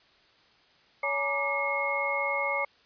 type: tone cluster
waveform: sine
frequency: 562 / 847 / 943 / 1175 / 2162 Hz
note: C#5 / G#5 / A#5 / D6 / C#7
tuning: +24 / +34 / +20 / +1 / -44 cents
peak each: -32 / -36 / -37 / -34 / -29 dBFS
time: 1.03-2.65 s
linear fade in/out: 5 ms
effects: white hiss -61 dBFS RMS until 2.85 s + resampled to 11025 Hz